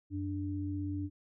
sine tone pair together, 92.6 / 293.7 Hz, F#2 / D4, +2 / 0 cents, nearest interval octave + minor sixth, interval 1998 cents, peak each -36 / -36 dBFS, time 0.1-1.1 s, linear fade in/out 50 ms, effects none

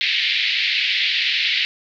pink band-pass noise, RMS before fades -20 dBFS, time 0.01-1.65 s, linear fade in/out 0 ms, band 2000 to 4300 Hz, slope 48 dB/octave, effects none

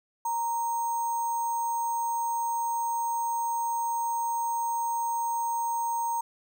sine tone with sample-and-hold, 932.3 Hz, A#5, in tune, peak -26 dBFS, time 0.25-6.21 s, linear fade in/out 5 ms, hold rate 7350 Hz, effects none

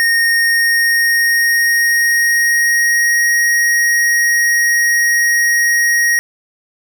square tone with pitch glide, 1852 to 1882.2 Hz, A#6 to A#6, -12 to +16 cents, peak -11 dBFS, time 0-6.19 s, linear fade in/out 0 ms, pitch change +28 cents, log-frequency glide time 0.31-3.28 s, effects none

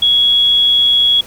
sine tone, 3343 Hz, G#7, 11 cents sharp, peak -8 dBFS, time 0.02-1.21 s, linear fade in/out 5 ms, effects pink hiss -37 dBFS RMS until 1.26 s

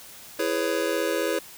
square chord, C# minor seventh, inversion first, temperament just, 332.6 / 415.8 / 498.9 / 554.4 Hz, E4 / G#4 / B4 / C#5, +16 / +2 / +17 / 0 cents, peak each -30 dBFS, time 0.39-1.39 s, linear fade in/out 5 ms, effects white hiss -45 dBFS RMS until 1.57 s

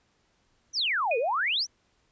sine exponential two-way sweep, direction down then up, 6272 to 440 to 6272 Hz, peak -24 dBFS, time 0.73-1.67 s, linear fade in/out 50 ms, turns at 1.18 s
sine tone with exponential decay, 2476 Hz, D#7, 9 cents flat, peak -24 dBFS, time 1.11-1.32 s, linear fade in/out 5 ms, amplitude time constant 45 ms
effects pink hiss -69 dBFS RMS until 2.11 s + resampled to 16000 Hz

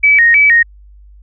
sine tone with vibrato, 2067 Hz, C7, 22 cents flat, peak -5 dBFS, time 0.03-0.63 s, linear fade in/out 10 ms, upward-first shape square, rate 3.2 Hz, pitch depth 180 cents each way, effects added 50 Hz sine -37 dBFS peak until 1.22 s

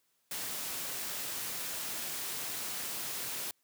white noise, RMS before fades -38 dBFS, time 0.31-3.51 s, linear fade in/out 2 ms, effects white hiss -75 dBFS RMS until 3.63 s + high-pass 100 Hz 12 dB/octave

